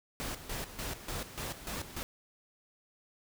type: noise with tremolo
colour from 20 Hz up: pink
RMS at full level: -38 dBFS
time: 0.2-2.03 s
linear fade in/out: 0 ms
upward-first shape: square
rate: 3.4 Hz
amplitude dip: 70%
effects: none